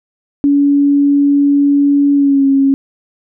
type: tone with pitch glide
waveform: sine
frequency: 284 to 273.4 Hz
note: C#4 to C#4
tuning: +42 to -24 cents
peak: -7 dBFS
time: 0.44-2.74 s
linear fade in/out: 0 ms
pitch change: -66 cents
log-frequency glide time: 2.14-2.46 s
effects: none